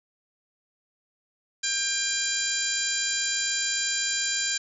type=harmonic tone; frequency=797 Hz; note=G5; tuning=28 cents sharp; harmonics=2 / 3 / 4 / 5 / 6 / 7 / 8 / 9; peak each=-32 / -36 / -35 / -33 / -32 / -38 / -37 / -29 dBFS; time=1.63-4.58 s; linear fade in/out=10 ms; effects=none